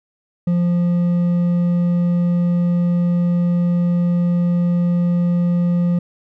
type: tone with hard clipping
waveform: triangle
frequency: 174.61 Hz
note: F3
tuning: in tune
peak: -15 dBFS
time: 0.47-5.99 s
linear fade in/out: 5 ms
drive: 7 dB
effects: none